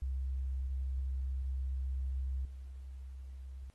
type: tone with level steps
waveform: sine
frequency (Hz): 65.8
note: C2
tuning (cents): +10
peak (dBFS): -33 / -43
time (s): 0.02-3.7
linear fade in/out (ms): 0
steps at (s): 2.45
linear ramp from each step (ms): 2
effects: pink hiss -72 dBFS RMS until 3.74 s + AAC 32 kbps